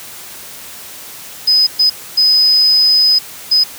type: tone bursts at uneven times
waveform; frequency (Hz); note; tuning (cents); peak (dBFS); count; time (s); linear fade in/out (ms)
sine; 5030; D#8; +18; -7; 4; 1.47-1.67 / 1.79-1.9 / 2.17-3.19 / 3.51-3.64; 10
effects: white hiss -32 dBFS RMS until 3.78 s + high-pass 60 Hz 12 dB/octave